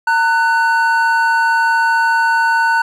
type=tone pair together; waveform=triangle; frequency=913.6 / 1489 Hz; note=A#5 / F#6; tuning=-35 / +11 cents; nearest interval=minor sixth; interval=846 cents; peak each=-12 dBFS; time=0.07-2.82 s; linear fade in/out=5 ms; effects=none